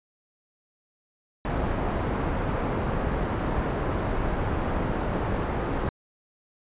pink low-pass noise, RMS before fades -27 dBFS, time 1.45-5.89 s, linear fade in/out 0 ms, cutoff 1200 Hz, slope 12 dB/octave, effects resampled to 8000 Hz

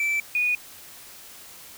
triangle / sine tone pair in turn, 2326 / 2464 Hz, D7 / D#7, -17 / -17 cents, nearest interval minor second, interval 100 cents, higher second, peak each -20 dBFS, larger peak neither, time 0-0.2 / 0.35-0.55 s, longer neither, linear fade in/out 2 ms, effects white hiss -45 dBFS RMS until 1.77 s

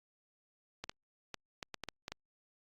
clicks, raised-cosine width 0.2 ms, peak -23 dBFS, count 9, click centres 0.84 / 0.895 / 1.343 / 1.628 / 1.743 / 1.837 / 1.887 / 2.081 / 2.12 s, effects Opus 48 kbps

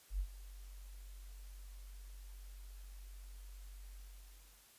sine tone with ADSR envelope, 47.05 Hz, F#1, 30 cents sharp, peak -32 dBFS, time 0.1-4.69 s, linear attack 93 ms, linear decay 72 ms, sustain -17 dB, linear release 740 ms, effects white hiss -64 dBFS RMS until 4.78 s + resampled to 32000 Hz

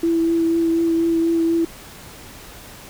sine tone with vibrato, 331.6 Hz, E4, 10 cents sharp, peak -15 dBFS, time 0.03-1.65 s, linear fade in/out 5 ms, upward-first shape triangle, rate 4.1 Hz, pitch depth 16 cents each way, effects pink hiss -40 dBFS RMS until 2.89 s

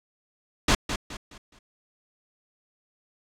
pink noise with echo, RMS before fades -19 dBFS, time 0.68-0.75 s, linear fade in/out 5 ms, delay 210 ms, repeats 4, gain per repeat -9 dB, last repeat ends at 1.59 s, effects low-pass 7000 Hz 12 dB/octave

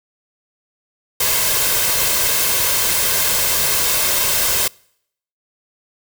white noise with comb filter, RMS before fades -17 dBFS, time 1.2-4.68 s, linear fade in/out 5 ms, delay 1.9 ms, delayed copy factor +0.5, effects noise-tail reverb RT60 0.7 s tail -26 dB re dry

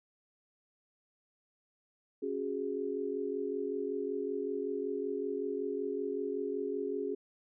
sine chord, C# suspended fourth, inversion none, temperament equal with one note detuned, 275.4 / 370 / 415.3 Hz, C#4 / F#4 / G#4, -11 / 0 / 0 cents, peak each -39 / -38 / -35 dBFS, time 2.22-7.15 s, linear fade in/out 10 ms, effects none

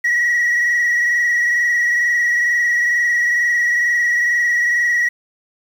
sine tone with frequency modulation, 1920 Hz, B6, 49 cents flat, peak -11 dBFS, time 0.04-5.09 s, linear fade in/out 10 ms, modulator 22.2 Hz, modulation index 1.9, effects tanh soft clip ceiling -12 dBFS + 7-bit

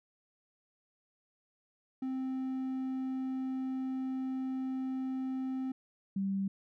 triangle / sine tone pair in turn, 261.6 / 195.13 Hz, C4 / G3, 0 / -8 cents, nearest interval perfect fourth, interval 508 cents, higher first, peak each -31 / -30 dBFS, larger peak second, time 2.02-5.72 / 6.16-6.48 s, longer first, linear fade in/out 5 ms, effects none

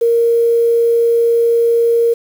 sine tone with quantisation, 466 Hz, A#4, 1 cent flat, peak -9 dBFS, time 0.01-2.14 s, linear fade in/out 10 ms, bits 6, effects none

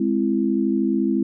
sine chord, Ab augmented, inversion none, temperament equal with one note detuned, 207.7 / 261.6 / 333.5 Hz, Ab3 / C4 / E4, 0 / 0 / +20 cents, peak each -22 dBFS, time 0-1.23 s, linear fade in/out 5 ms, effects none

